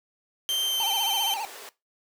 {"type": "tone with pitch glide", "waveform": "40% pulse", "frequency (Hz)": [3136, 3105], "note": ["G7", "G7"], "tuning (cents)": [0, -17], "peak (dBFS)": -23, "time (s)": [0.49, 1.34], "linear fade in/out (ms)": 0, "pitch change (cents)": -17, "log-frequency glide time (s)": [0.65, 0.77]}
{"type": "high-pass noise", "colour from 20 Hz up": "pink", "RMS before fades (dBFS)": -43, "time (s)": [0.49, 1.69], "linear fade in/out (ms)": 0, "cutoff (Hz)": 410, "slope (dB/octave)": 24}
{"type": "tone with vibrato", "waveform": "square", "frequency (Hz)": 847, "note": "G#5", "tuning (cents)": 34, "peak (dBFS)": -30, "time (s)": [0.8, 1.45], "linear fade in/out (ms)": 0, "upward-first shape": "sine", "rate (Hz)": 15, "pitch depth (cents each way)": 150}
{"effects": ["noise-tail reverb RT60 0.2 s tail -18 dB re dry"]}